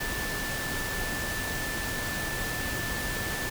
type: tone in noise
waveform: sine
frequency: 1760 Hz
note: A6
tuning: in tune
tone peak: -34 dBFS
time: 0-3.5 s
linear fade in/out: 10 ms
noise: pink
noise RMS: -33 dBFS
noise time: 0-3.5 s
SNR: -4 dB
effects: none